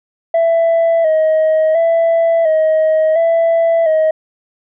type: tone with vibrato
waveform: sine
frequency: 647 Hz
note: E5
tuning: 32 cents flat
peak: -7 dBFS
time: 0.34-4.11 s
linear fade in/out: 5 ms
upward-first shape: square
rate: 0.71 Hz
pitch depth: 46 cents each way
effects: tanh soft clip ceiling -8 dBFS